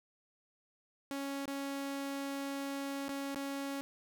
sawtooth tone with dropouts, 277.2 Hz, C#4, in tune, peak -33 dBFS, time 1.11-3.81 s, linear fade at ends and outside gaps 0 ms, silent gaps 1.456-1.478 / 3.082-3.092 / 3.347-3.359 s, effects none

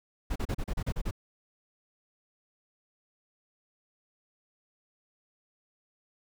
brown noise bursts, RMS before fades -30 dBFS, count 9, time 0.3-1.111 s, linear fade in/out 10 ms, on 59 ms, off 35 ms, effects none

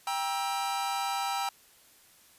45% pulse chord, E diminished, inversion first, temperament just, 791.1 / 949.3 / 1318.5 Hz, G5 / Bb5 / E6, +16 / +31 / 0 cents, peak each -32 / -35 / -36 dBFS, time 0.07-1.49 s, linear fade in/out 2 ms, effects white hiss -59 dBFS RMS until 2.38 s + resampled to 32000 Hz

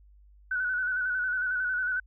sine tone with vibrato, 1490 Hz, F#6, 12 cents sharp, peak -26 dBFS, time 0.51-2 s, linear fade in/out 5 ms, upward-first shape square, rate 11 Hz, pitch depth 36 cents each way, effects added 50 Hz sine -53 dBFS peak until 2.06 s

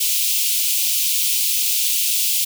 white high-pass noise, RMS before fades -19 dBFS, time 0-2.45 s, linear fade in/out 10 ms, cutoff 2500 Hz, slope 48 dB/octave, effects none

